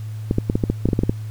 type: clicks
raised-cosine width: 3 ms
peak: -4 dBFS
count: 12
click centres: 0.311 / 0.384 / 0.499 / 0.555 / 0.638 / 0.7 / 0.856 / 0.888 / 0.932 / 0.991 / 1.035 / 1.095 s
effects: added 108 Hz sine -27 dBFS peak until 1.3 s + pink hiss -49 dBFS RMS until 1.3 s